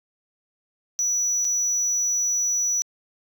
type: tone with dropouts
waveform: sine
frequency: 5900 Hz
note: F#8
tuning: 6 cents flat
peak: -18 dBFS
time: 0.99-2.82 s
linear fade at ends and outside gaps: 0 ms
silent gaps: 1.446-1.45 s
effects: tanh soft clip ceiling -19 dBFS